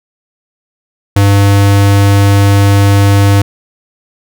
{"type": "tone", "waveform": "square", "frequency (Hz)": 100, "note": "G2", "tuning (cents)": 35, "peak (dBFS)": -5, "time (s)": [1.16, 3.42], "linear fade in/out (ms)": 5, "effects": []}